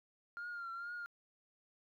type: tone with vibrato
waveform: sine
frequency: 1396.9 Hz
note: F6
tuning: in tune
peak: -40 dBFS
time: 0.37-1.06 s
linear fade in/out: 0 ms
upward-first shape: triangle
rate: 2.2 Hz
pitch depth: 58 cents each way
effects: tanh soft clip ceiling -39 dBFS + 13-bit